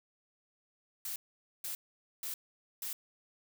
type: noise bursts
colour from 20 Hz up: blue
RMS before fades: -39 dBFS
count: 4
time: 1.05-2.93 s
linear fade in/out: 2 ms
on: 110 ms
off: 480 ms
effects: none